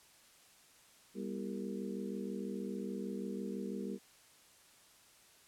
harmonic tone with a mistuned harmonic, 66.3 Hz, C2, 23 cents sharp, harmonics 3 / 4 / 5 / 6 / 7, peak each -41 / -44 / -47 / -45 / -48 dBFS, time 1.14-3.99 s, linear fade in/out 50 ms, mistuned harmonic 4, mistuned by -140 cents, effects white hiss -63 dBFS RMS until 5.47 s + low-pass 11000 Hz 12 dB/octave

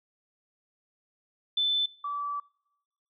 sine tone pair in turn, 3520 / 1155.1 Hz, A7 / D6, 0 / -29 cents, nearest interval octave + perfect fifth, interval 1929 cents, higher first, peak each -23 / -30 dBFS, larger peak first, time 1.57-1.86 / 2.04-2.4 s, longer second, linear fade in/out 5 ms, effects noise-tail reverb RT60 0.9 s tail -26 dB re dry

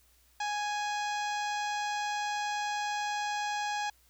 harmonic tone with a mistuned harmonic, 830.6 Hz, G#5, in tune, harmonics 1 / 2 / 3 / 4 / 5 / 6 / 7 / 8 / 9, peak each -32 / -38 / -42 / -44 / -46 / -48 / -49 / -50 / -51 dBFS, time 0.4-3.9 s, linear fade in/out 5 ms, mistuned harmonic 8, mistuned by -69 cents, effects added 60 Hz sine -66 dBFS peak until 4.09 s + white hiss -66 dBFS RMS until 4.09 s

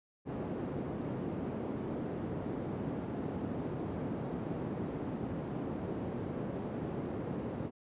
white band-pass noise, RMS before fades -38 dBFS, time 0.25-7.71 s, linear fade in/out 50 ms, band 110 to 330 Hz, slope 12 dB/octave, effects resampled to 8000 Hz

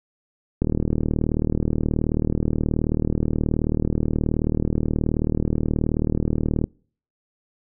click train, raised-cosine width 3 ms, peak -8 dBFS, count 234, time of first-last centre 0.62-6.641 s, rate 38.7 Hz, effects noise-tail reverb RT60 0.5 s tail -26 dB re dry

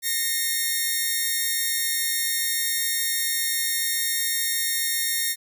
5% pulse tone pair together, 1847.1 / 2136 Hz, A#6 / C7, -16 / +35 cents, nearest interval minor third, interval 251 cents, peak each -13 / -19 dBFS, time 0.02-5.36 s, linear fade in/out 50 ms, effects none

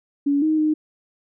sine tone with pitch steps, 283.9 / 312.2 / 307.7 Hz, C#4 / D#4 / D#4, +41 / +6 / -19 cents, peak -16 dBFS, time 0.26-0.74 s, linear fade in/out 10 ms, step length 160 ms, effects none

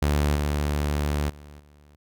sawtooth tone with level steps, 73.4 Hz, D2, in tune, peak -16 / -19 / -39 / -48 dBFS, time 0.02-1.96 s, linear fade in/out 5 ms, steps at 0.35 / 1.29 / 1.59 s, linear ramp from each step 10 ms, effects none

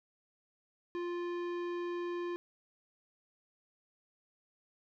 sine tone with tanh clipping, 349.2 Hz, F4, in tune, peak -37 dBFS, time 0.95-2.36 s, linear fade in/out 0 ms, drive 16 dB, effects none

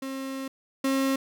35% pulse tone pair in turn, 267.8 / 269.1 Hz, C4 / C4, +40 / +49 cents, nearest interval unison, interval 9 cents, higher second, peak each -30 / -21 dBFS, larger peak second, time 0.02-0.48 / 0.84-1.16 s, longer first, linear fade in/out 5 ms, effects none

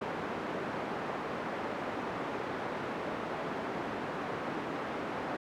pink band-pass noise, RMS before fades -37 dBFS, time 0.01-5.37 s, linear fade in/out 10 ms, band 240 to 1500 Hz, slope 12 dB/octave, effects none

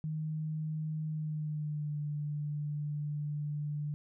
sine tone with pitch glide, 155.56 to 148.02 Hz, D#3 to D3, 0 to +14 cents, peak -33 dBFS, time 0.04-3.94 s, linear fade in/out 0 ms, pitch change -86 cents, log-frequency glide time 1.08-1.98 s, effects none

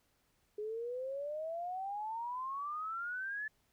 sine exponential sweep, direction up, 415.3 to 1749 Hz, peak -37 dBFS, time 0.58-3.48 s, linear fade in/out 5 ms, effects pink hiss -75 dBFS RMS until 3.72 s

